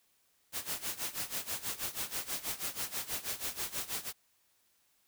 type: noise with tremolo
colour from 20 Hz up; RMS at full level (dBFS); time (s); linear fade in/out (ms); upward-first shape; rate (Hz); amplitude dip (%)
white; -35; 0.52-4.13; 50; sine; 6.2; 85
effects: white hiss -72 dBFS RMS until 5.07 s